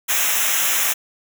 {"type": "noise with comb filter", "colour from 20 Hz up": "white", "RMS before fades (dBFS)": -19, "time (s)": [0.08, 0.94], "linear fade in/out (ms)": 20, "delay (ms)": 0.22, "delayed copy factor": -0.9, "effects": []}